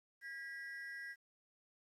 triangle ring-modulated tone, 1786 Hz, A6, 25 cents sharp, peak -40 dBFS, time 0.21-1.16 s, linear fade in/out 50 ms, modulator 157 Hz, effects resampled to 32000 Hz + 12-bit

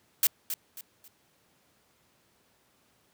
blue noise with echo, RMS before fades -22 dBFS, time 0.23-0.27 s, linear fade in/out 2 ms, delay 270 ms, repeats 3, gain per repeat -10 dB, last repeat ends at 1.08 s, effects pink hiss -67 dBFS RMS until 3.13 s + high-pass 100 Hz 12 dB/octave

